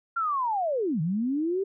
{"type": "linear two-way sweep", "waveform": "sine", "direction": "down then up", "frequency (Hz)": [1396.9, 149, 400.2], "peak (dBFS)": -24, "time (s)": [0.16, 1.64], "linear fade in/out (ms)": 10, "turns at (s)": 1.01, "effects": []}